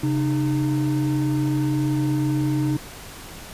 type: tone pair together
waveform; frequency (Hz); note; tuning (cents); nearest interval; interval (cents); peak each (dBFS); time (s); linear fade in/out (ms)
triangle; 135.68 / 304.6; C#3 / D#4; -37 / -37; octave + major second; 1400; -20; 0.03-2.77; 5
effects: pink hiss -39 dBFS RMS until 3.53 s + resampled to 32000 Hz